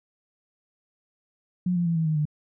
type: tone with pitch steps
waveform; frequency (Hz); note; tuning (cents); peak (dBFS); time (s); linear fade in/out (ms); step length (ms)
sine; 180 / 173.67 / 167.56 / 161.66 / 155.98 / 150.49; F#3 / F3 / E3 / E3 / D#3 / D3; -47 / -9 / +29 / -33 / +5 / +43; -21; 1.66-2.254; 5; 99
effects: none